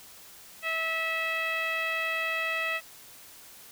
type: tone with low-pass filter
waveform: 10% pulse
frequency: 650 Hz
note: E5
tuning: 24 cents flat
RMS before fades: -30 dBFS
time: 0.62-2.81 s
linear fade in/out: 50 ms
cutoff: 2400 Hz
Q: 3.2
effects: white hiss -50 dBFS RMS until 3.71 s